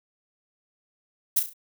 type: noise with echo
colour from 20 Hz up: violet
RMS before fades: -20 dBFS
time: 1.36-1.4 s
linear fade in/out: 10 ms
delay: 34 ms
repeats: 4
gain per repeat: -7 dB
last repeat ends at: 1.536 s
effects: none